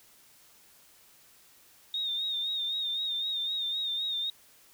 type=tone with vibrato; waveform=sine; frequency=3685 Hz; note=A#7; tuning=21 cents flat; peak=-29 dBFS; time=1.94-4.3 s; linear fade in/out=2 ms; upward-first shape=sine; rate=3.9 Hz; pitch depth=55 cents each way; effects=white hiss -59 dBFS RMS until 4.73 s